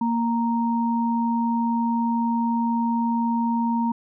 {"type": "tone pair together", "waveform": "sine", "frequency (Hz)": [232.8, 931], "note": ["A#3", "A#5"], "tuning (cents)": [-2, -2], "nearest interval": "2 octaves", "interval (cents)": 2400, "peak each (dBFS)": [-21, -25], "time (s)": [0.01, 3.92], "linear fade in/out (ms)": 5, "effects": []}